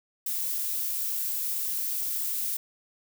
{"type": "noise", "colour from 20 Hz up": "violet", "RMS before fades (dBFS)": -30, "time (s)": [0.26, 2.57], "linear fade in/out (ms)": 5, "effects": []}